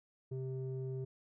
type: tone with low-pass filter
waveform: square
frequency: 130.81 Hz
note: C3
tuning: in tune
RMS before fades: -40 dBFS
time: 0.31-1.05 s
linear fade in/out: 10 ms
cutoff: 340 Hz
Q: 3.1
effects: none